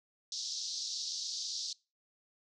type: band-pass noise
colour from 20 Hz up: white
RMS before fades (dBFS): -39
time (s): 0.32-1.73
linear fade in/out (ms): 2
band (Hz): 3900 to 6000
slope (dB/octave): 48
effects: noise-tail reverb RT60 0.3 s tail -24 dB re dry